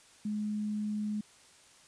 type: tone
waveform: sine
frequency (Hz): 210.7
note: G#3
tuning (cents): +25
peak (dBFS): -31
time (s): 0.25-1.21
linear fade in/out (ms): 5
effects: white hiss -59 dBFS RMS until 1.87 s + resampled to 22050 Hz